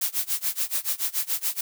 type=noise with tremolo; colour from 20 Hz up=blue; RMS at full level=-24 dBFS; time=0.01-1.61 s; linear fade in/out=5 ms; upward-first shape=sine; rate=7 Hz; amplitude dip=95%; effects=none

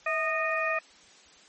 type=harmonic tone with a mistuned harmonic; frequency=617 Hz; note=D#5; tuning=15 cents flat; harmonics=1 / 2 / 3 / 4; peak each=-31 / -31 / -31 / -31 dBFS; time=0.06-0.79 s; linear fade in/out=5 ms; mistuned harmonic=1; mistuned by=+80 cents; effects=white hiss -55 dBFS RMS until 1.48 s + MP3 32 kbps

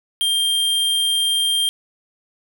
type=tone; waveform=square; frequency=3189 Hz; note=G7; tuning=29 cents sharp; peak=-17 dBFS; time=0.21-1.69 s; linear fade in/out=0 ms; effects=none

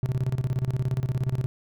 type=tone with tremolo; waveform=triangle; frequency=128.3 Hz; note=C3; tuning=34 cents flat; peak=-19 dBFS; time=0.03-1.46 s; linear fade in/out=0 ms; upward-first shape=square; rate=17 Hz; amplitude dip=80%; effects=none

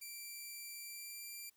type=tone with pitch glide; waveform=5% pulse; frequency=2349 to 2365 Hz; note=D7 to D7; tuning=0 to +12 cents; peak=-37 dBFS; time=0.01-1.5 s; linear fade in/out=10 ms; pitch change=+12 cents; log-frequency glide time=0.81-1.23 s; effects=white hiss -75 dBFS RMS until 1.56 s

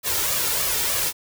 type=noise with flanger; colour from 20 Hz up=white; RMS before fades=-23 dBFS; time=0.03-1.13 s; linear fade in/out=50 ms; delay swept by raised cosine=1.7 to 2.24 ms; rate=3.3 Hz; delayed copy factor=+0.6; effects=none

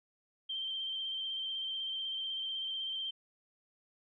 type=tone with vibrato; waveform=sine; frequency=3136 Hz; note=G7; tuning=in tune; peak=-35 dBFS; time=0.49-3.11 s; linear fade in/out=10 ms; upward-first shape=square; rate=16 Hz; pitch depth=20 cents each way; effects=none

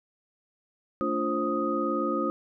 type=tone cluster; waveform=sine; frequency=221.3 / 288.7 / 347.1 / 529 / 1248 Hz; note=A3 / D4 / F4 / C5 / D#6; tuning=+10 / -30 / -11 / +19 / +5 cents; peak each=-33 / -31 / -31 / -32 / -30 dBFS; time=1.01-2.3 s; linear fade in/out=0 ms; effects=none

